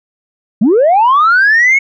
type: linear sweep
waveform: sine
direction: up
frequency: 185 to 2217 Hz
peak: -4 dBFS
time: 0.61-1.79 s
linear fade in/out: 10 ms
effects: tanh soft clip ceiling -3 dBFS